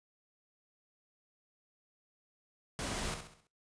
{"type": "noise with echo", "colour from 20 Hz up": "pink", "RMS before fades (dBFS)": -38, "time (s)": [2.79, 3.14], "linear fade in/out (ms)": 0, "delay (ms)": 66, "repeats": 5, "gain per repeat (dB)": -7, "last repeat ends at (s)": 3.47, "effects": ["noise-tail reverb RT60 0.3 s tail -21 dB re dry", "resampled to 22050 Hz"]}